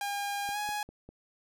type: tone with pitch glide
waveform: sawtooth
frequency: 808 to 833.6 Hz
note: G#5 to G#5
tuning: -48 to +6 cents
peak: -28 dBFS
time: 0.01-0.83 s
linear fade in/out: 2 ms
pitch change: +54 cents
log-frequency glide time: 0.52-0.57 s
type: click train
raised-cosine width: 2 ms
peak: -34 dBFS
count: 4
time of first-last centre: 0.49-1.09 s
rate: 5 Hz
effects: none